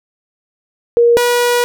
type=tone pair in turn; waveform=sine / sawtooth; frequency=472.3 / 483.9 Hz; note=A#4 / B4; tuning=+23 / -35 cents; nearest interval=unison; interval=42 cents; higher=second; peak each=-6 / -7 dBFS; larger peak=first; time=0.97-1.17 / 1.17-1.64 s; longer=second; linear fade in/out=0 ms; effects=none